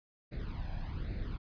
brown noise with flanger, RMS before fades -38 dBFS, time 0.31-1.38 s, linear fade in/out 20 ms, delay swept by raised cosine 0.46 to 1.24 ms, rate 1.2 Hz, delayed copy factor +0.7, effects resampled to 11025 Hz

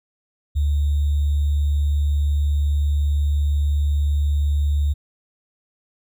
sine tone with sample-and-hold, 72.8 Hz, D2, 15 cents flat, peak -16 dBFS, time 0.55-4.94 s, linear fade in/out 20 ms, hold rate 3675 Hz, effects none

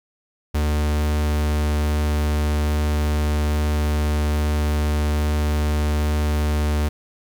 45% pulse tone, 74.9 Hz, D2, 35 cents sharp, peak -18 dBFS, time 0.54-6.89 s, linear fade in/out 10 ms, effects 10-bit

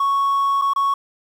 triangle tone with dropouts, 1108.7 Hz, C#6, in tune, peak -13 dBFS, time 0-0.94 s, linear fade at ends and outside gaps 5 ms, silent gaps 0.615-0.619 / 0.735-0.76 s, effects tanh soft clip ceiling -10 dBFS + 8-bit

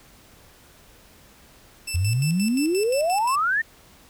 15% pulse tone with tremolo, 2651 Hz, E7, 9 cents sharp, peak -21 dBFS, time 1.87-3.36 s, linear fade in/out 10 ms, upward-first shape square, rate 5.7 Hz, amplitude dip 75%
sine exponential sweep, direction up, 82.41 to 1864.7 Hz, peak -19 dBFS, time 1.94-3.62 s, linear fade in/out 10 ms
effects pink hiss -52 dBFS RMS until 4.09 s

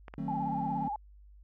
clicks, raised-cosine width 0.5 ms, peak -29 dBFS, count 2, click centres 0.082 / 0.139 s
triangle chord, D# diminished seventh, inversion none, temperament just, 155.56 / 186.68 / 224 / 268.8 Hz, D#3 / F#3 / A3 / C4, 0 / +16 / +31 / +47 cents, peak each -37 dBFS, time 0.18-0.88 s, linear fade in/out 2 ms
sine tone with vibrato, 830 Hz, G#5, 1 cent flat, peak -32 dBFS, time 0.28-0.96 s, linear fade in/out 2 ms, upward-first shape sine, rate 17 Hz, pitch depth 76 cents each way
effects added 50 Hz sine -52 dBFS peak until 1.43 s

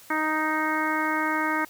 harmonic tone, 311.1 Hz, D#4, in tune, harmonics 1 / 2 / 3 / 4 / 5 / 6 / 7, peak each -29 / -35 / -29 / -30 / -30 / -32 / -33 dBFS, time 0.1-1.65 s, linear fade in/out 5 ms, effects white hiss -50 dBFS RMS until 1.69 s

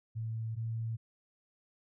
sine tone pair in turn, 112.2 / 113.37 Hz, A2 / A#2, +34 / -48 cents, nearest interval unison, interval 18 cents, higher second, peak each -34 / -33 dBFS, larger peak second, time 0.15-0.56 / 0.56-0.97 s, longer neither, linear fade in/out 20 ms, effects none

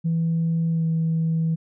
sine tone with pitch glide, 164.81 to 162.45 Hz, E3 to E3, 0 to -25 cents, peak -18 dBFS, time 0.04-1.56 s, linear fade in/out 20 ms, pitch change -25 cents, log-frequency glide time 0.7-0.85 s, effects tanh soft clip ceiling -16 dBFS

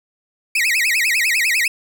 40% pulse tone with vibrato, 2217 Hz, C#7, in tune, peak -14 dBFS, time 0.55-1.68 s, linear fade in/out 5 ms, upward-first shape sine, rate 10 Hz, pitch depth 300 cents each way, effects none

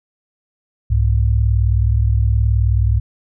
sine tone pair together, 64.81 / 103.83 Hz, C2 / G#2, -16 / 0 cents, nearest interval minor sixth, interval 816 cents, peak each -14 / -15 dBFS, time 0.9-3 s, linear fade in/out 10 ms, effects none

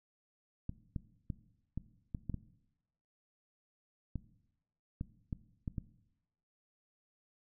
clicks, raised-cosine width 5 ms, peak -25 dBFS, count 12, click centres 0.694 / 0.962 / 1.302 / 1.776 / 2.148 / 2.297 / 2.343 / 4.157 / 5.011 / 5.328 / 5.678 / 5.782 s, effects noise-tail reverb RT60 0.9 s tail -17 dB re dry

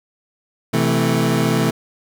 25% pulse chord, A minor, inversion first, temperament equal with one note detuned, 129.24 / 164.81 / 220 Hz, C3 / E3 / A3, -21 / 0 / 0 cents, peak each -16 dBFS, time 0.73-1.71 s, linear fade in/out 10 ms, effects none

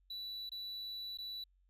triangle tone with dropouts, 3951 Hz, B7, in tune, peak -40 dBFS, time 0.1-1.44 s, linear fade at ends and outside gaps 5 ms, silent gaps 0.494-0.517 / 1.174-1.185 s, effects added 46 Hz sine -68 dBFS peak until 1.69 s

